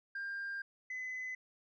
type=tone pair in turn; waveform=sine; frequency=1598 / 2021 Hz; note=G6 / B6; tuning=+33 / +39 cents; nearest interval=major third; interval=406 cents; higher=second; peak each=-36 / -37 dBFS; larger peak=first; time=0.15-0.62 / 0.9-1.35 s; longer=first; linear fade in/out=5 ms; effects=tanh soft clip ceiling -36 dBFS